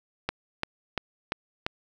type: click train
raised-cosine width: 0.3 ms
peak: -11 dBFS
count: 5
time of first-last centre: 0.29-1.665 s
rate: 2.91 Hz
effects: 8-bit